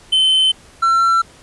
triangle tone pair in turn, 3068 / 1350.9 Hz, G7 / E6, -38 / +42 cents, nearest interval octave + major second, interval 1420 cents, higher first, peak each -9 dBFS, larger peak neither, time 0.12-0.52 / 0.82-1.22 s, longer neither, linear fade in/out 10 ms, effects pink hiss -45 dBFS RMS until 1.42 s + resampled to 24000 Hz

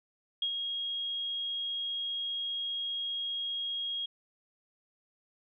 sine tone with ADSR envelope, 3275 Hz, G#7, 25 cents flat, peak -27 dBFS, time 0.42-4.06 s, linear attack 3 ms, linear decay 81 ms, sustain -5 dB, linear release 7 ms, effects none

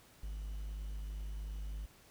triangle tone with quantisation, 51.4 Hz, G#1, 17 cents flat, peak -37 dBFS, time 0.23-1.86 s, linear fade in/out 5 ms, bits 11, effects pink hiss -62 dBFS RMS until 2.1 s

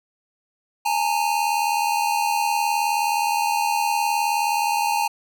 square tone pair together, 834 / 913.3 Hz, G#5 / A#5, +7 / -36 cents, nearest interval major second, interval 157 cents, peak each -23 dBFS, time 0.85-5.08 s, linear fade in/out 10 ms, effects none

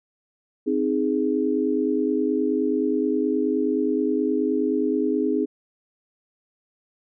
sine chord, Ab major, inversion first, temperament equal, 261.6 / 311.1 / 415.3 Hz, C4 / Eb4 / Ab4, 0 / 0 / 0 cents, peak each -24 / -24 / -24 dBFS, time 0.66-5.46 s, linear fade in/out 20 ms, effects none

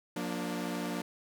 sawtooth chord, Bb major, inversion second, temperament equal with one note detuned, 178.59 / 233.1 / 293.7 Hz, F3 / Bb3 / D4, +39 / 0 / 0 cents, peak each -34 dBFS, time 0.16-1.02 s, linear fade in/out 5 ms, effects none

